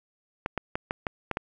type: clicks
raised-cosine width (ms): 0.5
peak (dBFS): -13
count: 7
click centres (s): 0.461 / 0.577 / 0.755 / 0.909 / 1.068 / 1.313 / 1.371
effects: none